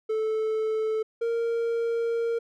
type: tone pair in turn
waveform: triangle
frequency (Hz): 437.5 / 463.5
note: A4 / A#4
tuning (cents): -10 / -10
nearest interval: minor second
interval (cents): 100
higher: second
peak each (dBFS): -22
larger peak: neither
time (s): 0.09-1.03 / 1.21-2.39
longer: second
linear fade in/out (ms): 10
effects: none